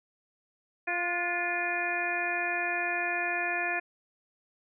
harmonic tone with a mistuned harmonic, 349.2 Hz, F4, in tune, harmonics 1 / 2 / 3 / 4 / 5 / 6 / 7, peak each -39 / -34 / -42 / -39 / -32 / -41 / -33 dBFS, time 0.87-3.8 s, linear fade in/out 10 ms, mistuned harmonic 4, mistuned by +43 cents, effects none

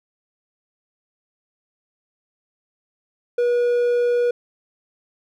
triangle tone, 483.1 Hz, B4, 38 cents flat, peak -14 dBFS, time 3.38-4.31 s, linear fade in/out 5 ms, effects none

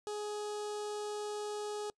sawtooth tone with notch filter, 418.1 Hz, G#4, 12 cents sharp, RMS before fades -39 dBFS, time 0.07-1.9 s, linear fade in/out 0 ms, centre 2100 Hz, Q 1, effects noise-tail reverb RT60 0.1 s tail -25 dB re dry + resampled to 22050 Hz

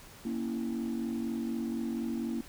sine chord, A# diminished, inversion none, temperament equal, 233.1 / 277.2 / 329.6 Hz, A#3 / C#4 / E4, 0 / 0 / 0 cents, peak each -32 / -37 / -36 dBFS, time 0.25-2.41 s, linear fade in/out 5 ms, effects tanh soft clip ceiling -26 dBFS + pink hiss -52 dBFS RMS until 2.48 s

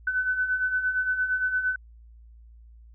sine beating tone pair, 1501 / 1509.7 Hz, F#6 / F#6, +24 / +34 cents, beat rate 8.7 Hz, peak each -31 / -24 dBFS, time 0.07-1.76 s, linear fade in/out 5 ms, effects added 57 Hz sine -47 dBFS peak until 2.94 s

